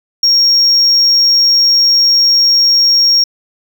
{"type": "tone", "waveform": "triangle", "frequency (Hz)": 5570, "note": "F8", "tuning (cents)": -5, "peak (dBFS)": -4, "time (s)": [0.23, 3.24], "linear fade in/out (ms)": 5, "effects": ["tanh soft clip ceiling -2 dBFS"]}